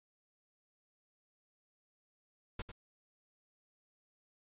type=noise with echo; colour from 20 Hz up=pink; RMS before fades=-39 dBFS; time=2.59-2.62 s; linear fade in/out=5 ms; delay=97 ms; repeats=1; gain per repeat=-9 dB; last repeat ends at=2.717 s; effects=resampled to 8000 Hz